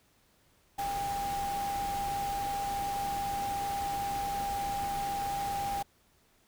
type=tone in noise; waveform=sine; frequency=800 Hz; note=G5; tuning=35 cents sharp; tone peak=-31 dBFS; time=0.78-5.83 s; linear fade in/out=10 ms; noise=pink; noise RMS=-41 dBFS; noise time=0.78-5.83 s; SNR=+7 dB; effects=pink hiss -67 dBFS RMS until 6.47 s